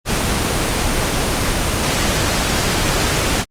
pink noise, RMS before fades -17 dBFS, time 0.05-3.45 s, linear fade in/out 50 ms, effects low-pass 10000 Hz 12 dB/octave + Opus 24 kbps

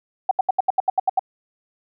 sine tone bursts, 760 Hz, F#5, 46 cents sharp, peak -13 dBFS, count 10, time 0.29-1.194 s, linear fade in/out 5 ms, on 22 ms, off 76 ms, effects none

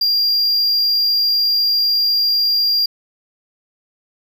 triangle tone, 4782 Hz, D8, 30 cents sharp, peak -12 dBFS, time 0.01-2.86 s, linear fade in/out 5 ms, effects none

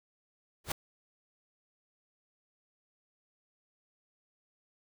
pink noise with exponential growth, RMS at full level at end -26 dBFS, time 0.64-0.72 s, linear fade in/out 5 ms, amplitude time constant 17 ms, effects none

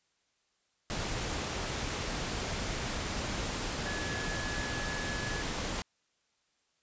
sine tone in noise, 1700 Hz, G#6, 40 cents sharp, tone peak -39 dBFS, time 3.86-5.42 s, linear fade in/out 0 ms, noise pink, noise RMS -35 dBFS, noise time 0.9-5.82 s, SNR -7 dB, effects white hiss -75 dBFS RMS until 6.82 s + resampled to 16000 Hz

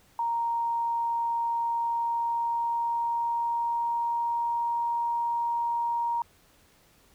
sine tone with pitch glide, 932.3 to 939.3 Hz, A#5 to A#5, 0 to +13 cents, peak -25 dBFS, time 0.19-6.22 s, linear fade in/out 2 ms, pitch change +13 cents, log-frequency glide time 1.62-4.72 s, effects pink hiss -61 dBFS RMS until 7.14 s

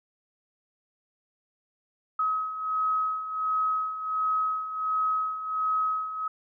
sine beating tone pair, 1273 / 1274.4 Hz, D#6 / D#6, +39 / +41 cents, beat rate 1.4 Hz, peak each -32 / -26 dBFS, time 2.19-6.28 s, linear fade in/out 5 ms, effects none

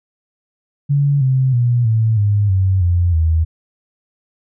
sine tone with pitch steps, 142.1 / 131.06 / 120.88 / 111.49 / 102.83 / 94.84 / 87.47 / 80.68 Hz, C#3 / C3 / B2 / A2 / G#2 / F#2 / F2 / E2, +43 / +3 / -37 / +23 / -17 / +43 / +3 / -37 cents, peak -11 dBFS, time 0.89-3.45 s, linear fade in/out 20 ms, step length 320 ms, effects none

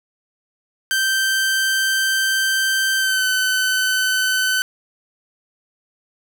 sawtooth tone with pitch glide, 1559 to 1517.2 Hz, G6 to F#6, -10 to +43 cents, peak -13 dBFS, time 0.91-4.62 s, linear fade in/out 0 ms, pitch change -47 cents, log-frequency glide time 2.97-3.26 s, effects none

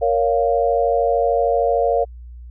sine chord, Bb minor, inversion none, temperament just, 466.2 / 559.4 / 699.2 Hz, Bb4 / Db5 / F5, 0 / +16 / +2 cents, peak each -19 dBFS, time 0.01-2.05 s, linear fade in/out 20 ms, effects added 60 Hz sine -34 dBFS peak until 2.5 s

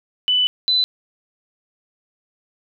sine tone pair in turn, 2989 / 4009 Hz, F#7 / B7, +17 / +25 cents, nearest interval perfect fourth, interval 508 cents, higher second, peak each -14 dBFS, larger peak neither, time 0.28-0.47 / 0.68-0.84 s, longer first, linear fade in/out 0 ms, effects none

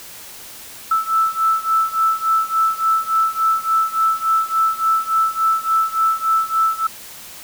sine beating tone pair, 1317 / 1320.5 Hz, E6 / E6, -2 / +3 cents, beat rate 3.5 Hz, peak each -17 / -19 dBFS, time 0.91-6.87 s, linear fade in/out 5 ms, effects white hiss -37 dBFS RMS until 7.43 s

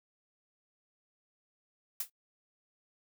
blue noise with exponential decay, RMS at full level -29 dBFS, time 2-2.1 s, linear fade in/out 5 ms, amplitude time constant 20 ms, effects noise-tail reverb RT60 0.1 s tail -22 dB re dry

